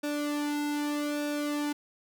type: tone with flanger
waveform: sawtooth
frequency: 293.7 Hz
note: D4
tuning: in tune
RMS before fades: -31 dBFS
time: 0.03-1.73 s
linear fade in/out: 10 ms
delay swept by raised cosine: 0.97 to 1.71 ms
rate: 0.82 Hz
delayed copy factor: -0.75
effects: none